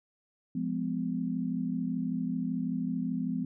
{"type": "chord", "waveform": "sine", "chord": "F diminished", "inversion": "none", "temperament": "equal with one note detuned", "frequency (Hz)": [174.61, 207.7, 252.9], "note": ["F3", "Ab3", "Cb4"], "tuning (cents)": [0, 0, 41], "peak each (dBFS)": [-34, -35, -32], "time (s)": [0.55, 3.45], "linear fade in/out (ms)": 5, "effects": []}